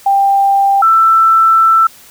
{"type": "tone pair in turn", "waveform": "sine", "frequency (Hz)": [791, 1330.3], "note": ["G5", "E6"], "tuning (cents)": [15, 15], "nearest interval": "major sixth", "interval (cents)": 900, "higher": "second", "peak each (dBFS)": [-7, -5], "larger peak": "second", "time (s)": [[0.06, 0.82], [0.82, 1.87]], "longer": "second", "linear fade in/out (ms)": 5, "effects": ["white hiss -40 dBFS RMS until 2.1 s"]}